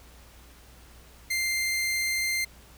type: tone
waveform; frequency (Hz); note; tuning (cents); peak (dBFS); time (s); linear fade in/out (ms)
sawtooth; 2094; C7; +1; -22; 1.3-2.45; 10
effects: added 60 Hz sine -52 dBFS peak until 2.77 s + pink hiss -54 dBFS RMS until 2.77 s